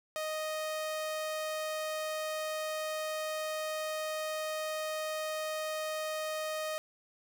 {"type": "tone", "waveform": "sawtooth", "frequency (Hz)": 622.3, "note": "D#5", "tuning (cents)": 0, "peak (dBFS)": -30, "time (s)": [0.16, 6.78], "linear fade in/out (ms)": 0, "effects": []}